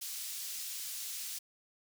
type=high-pass noise; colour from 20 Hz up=pink; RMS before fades=-41 dBFS; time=0.01-1.39 s; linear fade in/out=10 ms; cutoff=4700 Hz; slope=12 dB/octave; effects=none